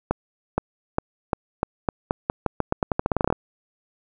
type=accelerating click train; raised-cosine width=1 ms; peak=-6 dBFS; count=22; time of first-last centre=0.11-3.326 s; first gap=470 ms; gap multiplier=0.86; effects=none